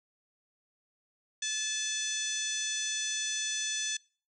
harmonic tone with a mistuned harmonic, 868 Hz, A5, 24 cents flat, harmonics 2 / 3 / 4 / 5 / 6 / 7 / 8 / 9 / 10, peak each -40 / -42 / -36 / -45 / -45 / -35 / -41 / -47 / -47 dBFS, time 1.42-3.97 s, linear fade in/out 5 ms, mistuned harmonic 9, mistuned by +18 cents, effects noise-tail reverb RT60 0.4 s tail -25 dB re dry

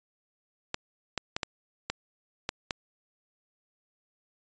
clicks, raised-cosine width 0.2 ms, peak -12 dBFS, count 7, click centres 0.744 / 1.177 / 1.365 / 1.432 / 1.9 / 2.491 / 2.708 s, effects resampled to 16000 Hz

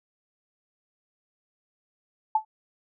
sine tone with exponential decay, 870 Hz, A5, 20 cents flat, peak -15 dBFS, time 2.35-2.45 s, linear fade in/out 5 ms, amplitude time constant 20 ms, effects none

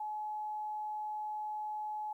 sine tone, 850 Hz, G#5, 40 cents sharp, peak -36 dBFS, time 0-2.13 s, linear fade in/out 5 ms, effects 12-bit

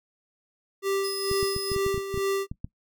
square tone with tremolo, 392 Hz, G4, in tune, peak -24 dBFS, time 0.82-2.47 s, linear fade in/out 50 ms, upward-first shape sine, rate 2.2 Hz, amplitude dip 65%
sawtooth tone, 5070 Hz, D#8, 32 cents sharp, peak -28 dBFS, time 1.03-1.76 s, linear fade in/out 20 ms
clicks, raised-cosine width 5 ms, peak -21 dBFS, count 12, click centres 1.314 / 1.429 / 1.564 / 1.717 / 1.763 / 1.864 / 1.944 / 1.978 / 2.143 / 2.176 / 2.515 / 2.645 s
effects noise-tail reverb RT60 0.1 s tail -19 dB re dry

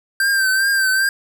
square tone with vibrato, 1568 Hz, G6, in tune, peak -15 dBFS, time 0.2-1.09 s, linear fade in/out 2 ms, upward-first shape triangle, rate 2.5 Hz, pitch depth 56 cents each way, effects none

